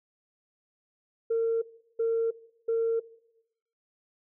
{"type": "tone bursts", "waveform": "sine", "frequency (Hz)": 456.4, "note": "A#4", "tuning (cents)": -37, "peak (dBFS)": -22, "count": 3, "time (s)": [1.3, 3], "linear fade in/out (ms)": 10, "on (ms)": 320, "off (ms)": 370, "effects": ["noise-tail reverb RT60 0.9 s tail -20 dB re dry", "tanh soft clip ceiling -20 dBFS"]}